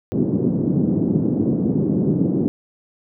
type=band-pass noise; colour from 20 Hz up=white; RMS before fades=-19 dBFS; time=0.12-2.48 s; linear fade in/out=0 ms; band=130 to 320 Hz; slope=24 dB/octave; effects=none